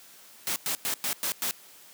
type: noise bursts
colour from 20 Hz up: white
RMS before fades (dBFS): -29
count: 6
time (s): 0.47-1.51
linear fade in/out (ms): 0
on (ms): 90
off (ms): 100
effects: white hiss -52 dBFS RMS until 1.93 s + high-pass 150 Hz 12 dB/octave